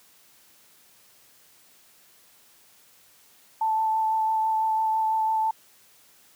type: tone with vibrato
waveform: sine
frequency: 880 Hz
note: A5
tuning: in tune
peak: -21 dBFS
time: 3.61-5.51 s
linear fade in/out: 5 ms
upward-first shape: sine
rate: 6 Hz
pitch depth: 11 cents each way
effects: white hiss -57 dBFS RMS until 6.35 s + high-pass 80 Hz 12 dB/octave